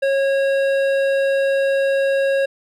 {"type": "tone with hard clipping", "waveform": "triangle", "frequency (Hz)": 547, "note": "C#5", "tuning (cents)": -23, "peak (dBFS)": -17, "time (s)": [0.02, 2.46], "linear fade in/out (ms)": 10, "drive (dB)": 15, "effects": []}